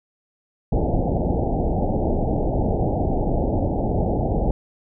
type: low-pass noise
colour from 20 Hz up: pink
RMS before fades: -21 dBFS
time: 0.72-4.51 s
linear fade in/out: 2 ms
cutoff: 830 Hz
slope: 96 dB/octave
effects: none